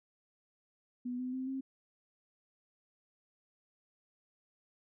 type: tone with pitch steps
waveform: sine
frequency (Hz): 246.9 / 253.3 / 259.8 / 266.5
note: B3 / B3 / C4 / C4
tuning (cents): 0 / +44 / -12 / +32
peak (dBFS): -35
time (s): 1.05-1.61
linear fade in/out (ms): 10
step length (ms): 140
effects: none